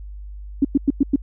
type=tone bursts; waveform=sine; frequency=277.2 Hz; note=C#4; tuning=in tune; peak=-11 dBFS; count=5; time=0.62-1.16 s; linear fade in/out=5 ms; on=28 ms; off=100 ms; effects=added 50 Hz sine -32 dBFS peak until 1.22 s